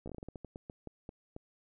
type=slowing click train; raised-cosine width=2 ms; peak=-30 dBFS; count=15; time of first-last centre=0.06-1.364 s; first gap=15 ms; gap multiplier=1.25; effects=none